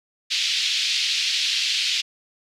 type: band-pass noise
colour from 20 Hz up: white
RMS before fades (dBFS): -23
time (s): 0.3-2.02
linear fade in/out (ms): 20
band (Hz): 2600 to 4600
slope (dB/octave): 24
effects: none